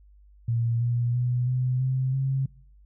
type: tone with pitch steps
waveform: sine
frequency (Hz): 116.54 / 119.89 / 123.33 / 126.87 / 130.51 / 134.26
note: A#2 / A#2 / B2 / B2 / C3 / C3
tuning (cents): 0 / +49 / -2 / +47 / -4 / +45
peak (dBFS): -22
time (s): 0.48-2.46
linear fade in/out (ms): 5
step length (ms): 330
effects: noise-tail reverb RT60 0.6 s tail -23 dB re dry + added 50 Hz sine -51 dBFS peak until 2.85 s